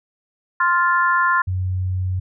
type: harmonic tone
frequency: 349.2 Hz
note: F4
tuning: in tune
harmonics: 3 / 4 / 5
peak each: -17 / -19 / -21 dBFS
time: 0.6-1.42 s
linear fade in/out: 5 ms
type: tone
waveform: sine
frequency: 92.5 Hz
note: F#2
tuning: in tune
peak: -19 dBFS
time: 1.47-2.2 s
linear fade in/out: 10 ms
effects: none